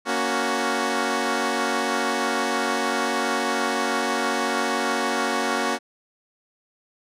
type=chord; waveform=10% pulse; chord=F# major; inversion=first; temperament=equal with one note detuned; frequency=233.1 / 279.1 / 370 Hz; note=A#3 / C#4 / F#4; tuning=0 / +12 / 0 cents; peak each=-18 dBFS; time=0.05-5.79 s; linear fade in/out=50 ms; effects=low-pass 9000 Hz 12 dB/octave